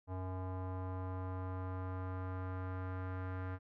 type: tone with low-pass filter sweep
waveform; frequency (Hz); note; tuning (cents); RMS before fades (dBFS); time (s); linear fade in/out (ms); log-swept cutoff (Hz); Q
square; 92.8; F#2; +6; -41; 0.07-3.59; 50; 920 to 1500; 2.3
effects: none